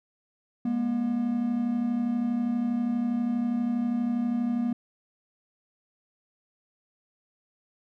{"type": "tone pair together", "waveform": "triangle", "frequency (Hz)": [207.7, 240.1], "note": ["G#3", "B3"], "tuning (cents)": [0, -49], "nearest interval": "minor third", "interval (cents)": 251, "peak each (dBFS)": [-30, -23], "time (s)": [0.65, 4.73], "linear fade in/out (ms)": 5, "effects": []}